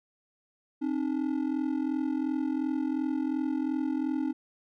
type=ring-modulated tone; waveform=triangle; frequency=286.7 Hz; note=D4; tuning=42 cents flat; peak=-22 dBFS; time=0.81-4.33 s; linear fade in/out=20 ms; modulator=21.4 Hz; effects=none